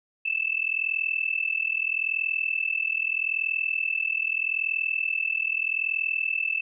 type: tone with amplitude modulation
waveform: sine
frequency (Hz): 2637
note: E7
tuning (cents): 0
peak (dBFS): -20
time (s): 0.25-6.61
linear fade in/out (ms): 10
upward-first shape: sine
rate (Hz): 40.8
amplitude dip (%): 90
effects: none